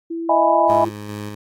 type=tone with pitch glide; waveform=sine; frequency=332.2 to 338.8 Hz; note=E4 to E4; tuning=+13 to +48 cents; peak=-23 dBFS; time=0.1-0.9 s; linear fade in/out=10 ms; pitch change=+35 cents; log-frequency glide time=0.45-0.56 s
type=chord; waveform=sine; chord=E major seventh; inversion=third; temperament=equal; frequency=622.3 / 659.3 / 830.6 / 987.8 Hz; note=D#5 / E5 / G#5 / B5; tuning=0 / 0 / 0 / 0 cents; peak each=-18 dBFS; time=0.29-0.85 s; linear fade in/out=5 ms
type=tone with tremolo; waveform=15% pulse; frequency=104.3 Hz; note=G#2; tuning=8 cents sharp; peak=-21 dBFS; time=0.69-1.35 s; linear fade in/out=5 ms; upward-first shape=square; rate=2.5 Hz; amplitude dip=30%
effects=AAC 64 kbps